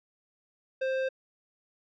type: tone with hard clipping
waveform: sine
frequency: 526 Hz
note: C5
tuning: 9 cents sharp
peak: -29 dBFS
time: 0.81-1.09 s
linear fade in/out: 10 ms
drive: 16 dB
effects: low-pass 3000 Hz 12 dB/octave